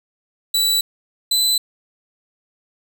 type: tone pair in turn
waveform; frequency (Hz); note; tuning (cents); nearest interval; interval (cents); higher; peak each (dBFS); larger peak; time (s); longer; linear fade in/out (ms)
sawtooth; 3950 / 4014; B7 / B7; 0 / +27; unison; 27; second; -12; neither; 0.54-0.81 / 1.31-1.58; neither; 5
effects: none